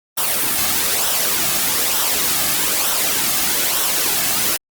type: noise with flanger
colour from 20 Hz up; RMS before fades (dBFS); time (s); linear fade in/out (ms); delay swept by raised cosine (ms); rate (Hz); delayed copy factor
white; -18; 0.17-4.57; 10; 0.43 to 2.13; 1.1; -0.5
effects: Opus 32 kbps